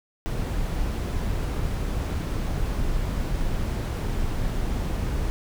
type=noise; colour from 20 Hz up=brown; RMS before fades=-26 dBFS; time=0.26-5.3 s; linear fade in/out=0 ms; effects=none